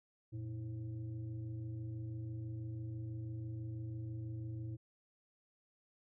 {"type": "tone with frequency modulation", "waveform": "sine", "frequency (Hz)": 116.54, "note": "A#2", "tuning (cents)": 0, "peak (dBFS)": -40, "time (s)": [0.32, 4.77], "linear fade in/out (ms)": 20, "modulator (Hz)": 207, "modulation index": 0.64, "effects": []}